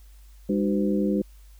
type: harmonic tone with a mistuned harmonic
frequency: 101.3 Hz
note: G#2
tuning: 43 cents flat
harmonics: 2 / 3 / 4 / 5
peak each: -23 / -27 / -29 / -31 dBFS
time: 0.49-1.22 s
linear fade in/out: 5 ms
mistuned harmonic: 4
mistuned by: -130 cents
effects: added 50 Hz sine -46 dBFS peak until 1.59 s + white hiss -61 dBFS RMS until 1.59 s